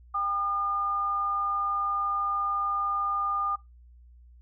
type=tone pair together; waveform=sine; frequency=794 / 1211.7 Hz; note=G5 / D#6; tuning=+22 / -46 cents; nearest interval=perfect fifth; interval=732 cents; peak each=-35 / -26 dBFS; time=0.14-3.56 s; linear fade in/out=10 ms; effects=noise-tail reverb RT60 0.2 s tail -20 dB re dry + added 60 Hz sine -50 dBFS peak until 4.41 s